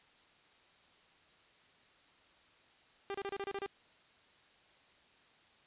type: tone bursts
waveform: sawtooth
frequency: 396.7 Hz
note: G4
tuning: 21 cents sharp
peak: -33 dBFS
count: 8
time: 3.1-3.662 s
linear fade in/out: 0 ms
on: 44 ms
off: 30 ms
effects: white hiss -65 dBFS RMS until 5.66 s + resampled to 8000 Hz